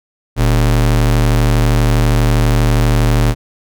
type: ring-modulated tone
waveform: square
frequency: 82.41 Hz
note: E2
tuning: in tune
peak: -7 dBFS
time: 0.36-3.35 s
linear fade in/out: 50 ms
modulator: 36.2 Hz
effects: none